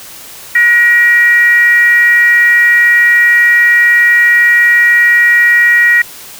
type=tone with frequency modulation; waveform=sine; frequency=1900 Hz; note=A#6; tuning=33 cents sharp; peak=-4 dBFS; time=0.55-6.02 s; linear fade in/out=5 ms; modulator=456 Hz; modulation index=0.41; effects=white hiss -31 dBFS RMS until 6.39 s